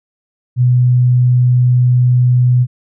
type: tone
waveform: sine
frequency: 124.4 Hz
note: B2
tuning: 13 cents sharp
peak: -7 dBFS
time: 0.56-2.67 s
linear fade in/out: 50 ms
effects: none